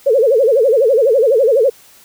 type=tone with vibrato; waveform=sine; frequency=493.9 Hz; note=B4; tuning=in tune; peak=-8 dBFS; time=0.06-1.7 s; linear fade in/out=10 ms; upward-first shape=sine; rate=12 Hz; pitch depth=240 cents each way; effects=white hiss -45 dBFS RMS until 2.04 s